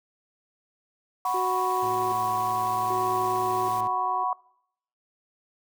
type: noise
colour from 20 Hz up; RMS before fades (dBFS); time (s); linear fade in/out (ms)
white; -43; 1.25-3.81; 5
type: chord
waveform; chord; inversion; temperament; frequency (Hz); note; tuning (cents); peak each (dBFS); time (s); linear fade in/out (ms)
sine; F# suspended fourth; none; equal; 740 / 987.8 / 1108.7; F#5 / B5 / C#6; 0 / 0 / 0; -28; 1.25-4.33; 2
type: tone with tremolo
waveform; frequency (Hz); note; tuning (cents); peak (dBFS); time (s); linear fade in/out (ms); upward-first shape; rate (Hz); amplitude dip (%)
triangle; 370; F#4; 0; -27; 1.34-4.24; 5; square; 0.64; 70
type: tone with vibrato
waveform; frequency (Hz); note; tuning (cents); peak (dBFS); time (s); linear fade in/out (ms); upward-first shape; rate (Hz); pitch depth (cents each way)
sawtooth; 110; A2; 0; -35; 1.82-3.88; 10; sine; 19; 9
effects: noise-tail reverb RT60 0.7 s tail -22 dB re dry